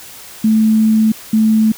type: tone pair in turn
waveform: sine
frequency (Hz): 219 / 219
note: A3 / A3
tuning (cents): -8 / -8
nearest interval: unison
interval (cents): 0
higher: neither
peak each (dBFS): -8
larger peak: neither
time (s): 0.44-1.12 / 1.33-1.72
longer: first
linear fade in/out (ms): 5
effects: white hiss -35 dBFS RMS until 1.77 s